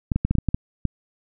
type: clicks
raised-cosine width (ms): 5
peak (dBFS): -8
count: 9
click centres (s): 0.118 / 0.16 / 0.25 / 0.31 / 0.353 / 0.385 / 0.487 / 0.545 / 0.853
effects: none